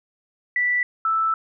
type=tone pair in turn; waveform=sine; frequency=1968 / 1318.9 Hz; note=B6 / E6; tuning=-7 / +1 cents; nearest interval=perfect fifth; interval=692 cents; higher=first; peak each=-18 / -18 dBFS; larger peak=neither; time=0.56-0.83 / 1.05-1.34 s; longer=second; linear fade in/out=2 ms; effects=none